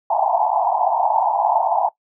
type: band-pass noise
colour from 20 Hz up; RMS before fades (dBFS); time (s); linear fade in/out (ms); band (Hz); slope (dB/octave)
white; -18; 0.1-1.89; 5; 670 to 950; 96
effects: noise-tail reverb RT60 0.1 s tail -19 dB re dry